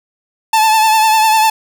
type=tone with vibrato; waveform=45% pulse; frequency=876 Hz; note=A5; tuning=8 cents flat; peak=-8 dBFS; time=0.53-1.5 s; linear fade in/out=5 ms; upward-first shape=triangle; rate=10 Hz; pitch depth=44 cents each way; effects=none